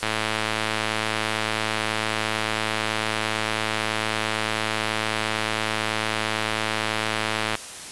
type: click train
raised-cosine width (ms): 0.3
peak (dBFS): -7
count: 821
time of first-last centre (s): 0.03-7.553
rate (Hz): 109
effects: white hiss -37 dBFS RMS until 7.91 s + resampled to 24000 Hz